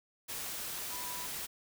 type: tone in noise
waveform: sine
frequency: 985 Hz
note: B5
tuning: 5 cents flat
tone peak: -45 dBFS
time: 0.91-1.27 s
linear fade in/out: 20 ms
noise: white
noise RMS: -40 dBFS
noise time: 0.28-1.47 s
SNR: -8 dB
effects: none